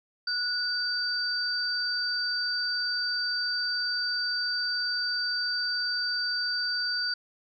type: tone pair together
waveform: sine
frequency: 1465 / 4647 Hz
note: F#6 / D8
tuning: -18 / -19 cents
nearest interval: octave + minor sixth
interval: 1999 cents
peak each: -31 / -28 dBFS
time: 0.27-7.14 s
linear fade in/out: 5 ms
effects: none